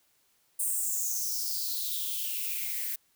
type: noise with high-pass filter sweep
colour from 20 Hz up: violet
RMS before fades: -32 dBFS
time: 0.59-2.96 s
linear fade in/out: 10 ms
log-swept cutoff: 9100 to 1800 Hz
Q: 5.9
effects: white hiss -69 dBFS RMS until 3.15 s